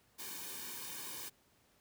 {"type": "noise with comb filter", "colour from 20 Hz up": "white", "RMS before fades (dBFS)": -45, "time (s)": [0.18, 1.3], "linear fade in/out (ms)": 20, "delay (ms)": 1.5, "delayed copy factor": -0.8, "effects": ["pink hiss -70 dBFS RMS until 1.8 s", "high-pass 60 Hz 12 dB/octave"]}